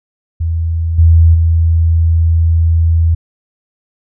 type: tone with level steps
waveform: sine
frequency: 82.41 Hz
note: E2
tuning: in tune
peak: -12 / -3 / -7 dBFS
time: 0.4-3.15 s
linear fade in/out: 10 ms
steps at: 0.98 / 1.34 s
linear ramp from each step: 10 ms
effects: none